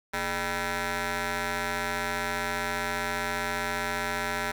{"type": "ring-modulated tone", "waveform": "10% pulse", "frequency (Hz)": 185, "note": "F#3", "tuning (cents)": 0, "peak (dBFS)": -17, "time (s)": [0.13, 4.52], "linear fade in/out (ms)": 10, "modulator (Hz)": 1160, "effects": []}